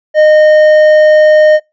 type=tone with hard clipping; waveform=sine; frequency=614 Hz; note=D#5; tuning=23 cents flat; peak=-4 dBFS; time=0.14-1.6 s; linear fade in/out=50 ms; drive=6 dB; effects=noise-tail reverb RT60 0.2 s tail -24 dB re dry + resampled to 16000 Hz